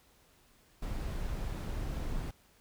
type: noise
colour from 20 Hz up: brown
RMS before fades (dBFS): -36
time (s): 0.82-2.31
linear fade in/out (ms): 5
effects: pink hiss -65 dBFS RMS until 2.6 s